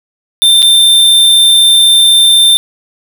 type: tone with dropouts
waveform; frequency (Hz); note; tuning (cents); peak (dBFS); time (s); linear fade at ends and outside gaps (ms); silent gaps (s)
square; 3584; A7; +31; -4; 0.42-2.57; 0; 0.621-0.627
effects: none